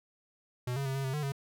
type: tone with pitch steps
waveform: square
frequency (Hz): 124.1 / 138.3 / 133.9 / 136.6 / 132.4 / 149.7 / 138.2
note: B2 / C#3 / C3 / C#3 / C3 / D3 / C#3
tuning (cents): +9 / -4 / +40 / -25 / +21 / +33 / -5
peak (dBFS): -32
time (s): 0.67-1.321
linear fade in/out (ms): 5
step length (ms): 93
effects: none